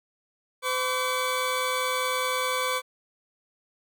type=tone pair together; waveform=20% pulse; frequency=510 / 1144.9 Hz; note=C5 / D6; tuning=-44 / -44 cents; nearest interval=octave + major second; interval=1400 cents; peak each=-23 dBFS; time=0.62-2.82 s; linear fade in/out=50 ms; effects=none